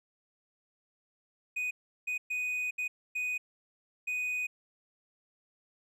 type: tone bursts at uneven times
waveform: triangle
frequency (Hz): 2489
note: D#7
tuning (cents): 0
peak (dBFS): -29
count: 6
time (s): 1.56-1.71 / 2.07-2.18 / 2.3-2.71 / 2.78-2.88 / 3.15-3.38 / 4.07-4.47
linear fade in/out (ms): 10
effects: none